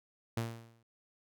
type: tone with exponential decay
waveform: sawtooth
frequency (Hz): 115.1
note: A#2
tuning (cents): -22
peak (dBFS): -27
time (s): 0.37-0.83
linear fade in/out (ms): 5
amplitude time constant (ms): 100
effects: none